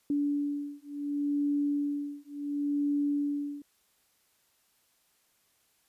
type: beating tone pair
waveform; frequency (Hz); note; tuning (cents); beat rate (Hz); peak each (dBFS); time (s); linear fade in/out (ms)
sine; 287.9 / 288.6; D4 / D4; -34 / -30; 0.7; -31; 0.1-3.62; 2
effects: white hiss -70 dBFS RMS until 5.88 s + resampled to 32000 Hz